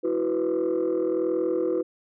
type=chord; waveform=sine; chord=E suspended second; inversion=none; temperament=just; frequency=329.6 / 370.8 / 494.4 Hz; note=E4 / F#4 / B4; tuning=0 / +4 / +2 cents; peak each=-25 dBFS; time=0.03-1.83 s; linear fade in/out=20 ms; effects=tanh soft clip ceiling -18 dBFS